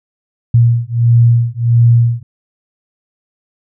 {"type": "beating tone pair", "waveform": "sine", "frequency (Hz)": [117.2, 118.7], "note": ["A#2", "A#2"], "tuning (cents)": [10, 32], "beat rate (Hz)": 1.5, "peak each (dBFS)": -10, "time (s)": [0.54, 2.23], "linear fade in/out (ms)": 5, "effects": []}